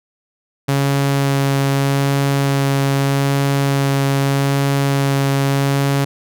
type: tone with vibrato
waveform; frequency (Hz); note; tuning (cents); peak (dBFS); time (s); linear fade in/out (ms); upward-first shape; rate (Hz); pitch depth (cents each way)
sawtooth; 138.59; C#3; 0; -10; 0.68-6.05; 10; sine; 0.81; 9
effects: none